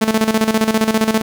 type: tone with tremolo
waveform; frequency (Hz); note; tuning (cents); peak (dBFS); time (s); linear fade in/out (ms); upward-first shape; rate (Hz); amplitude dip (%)
sawtooth; 220; A3; 0; -7; 0.01-1.22; 10; square; 15; 70
effects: none